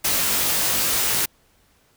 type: noise with comb filter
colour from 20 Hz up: white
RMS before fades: -21 dBFS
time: 0.04-1.26 s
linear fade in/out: 10 ms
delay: 19 ms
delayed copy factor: +0.95
effects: pink hiss -60 dBFS RMS until 1.96 s